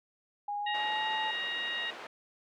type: tone with pitch glide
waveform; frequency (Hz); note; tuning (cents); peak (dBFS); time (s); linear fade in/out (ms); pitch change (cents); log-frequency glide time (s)
sine; 821 to 869.3; G#5 to A5; -20 to -21; -32; 0.48-1.31; 5; +99; 0.59-1.08
type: harmonic tone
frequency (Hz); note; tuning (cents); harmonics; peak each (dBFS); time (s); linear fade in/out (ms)
943; A#5; +20; 2 / 3 / 4; -35 / -37 / -40; 0.66-1.91; 10
type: band-pass noise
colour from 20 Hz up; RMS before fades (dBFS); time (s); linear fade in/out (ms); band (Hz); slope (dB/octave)
pink; -45; 0.74-2.07; 5; 550 to 2500; 12
effects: none